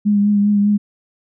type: tone with vibrato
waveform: sine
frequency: 205.1 Hz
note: G#3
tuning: 21 cents flat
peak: -11 dBFS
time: 0.05-0.78 s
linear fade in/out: 20 ms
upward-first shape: triangle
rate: 5 Hz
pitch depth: 30 cents each way
effects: none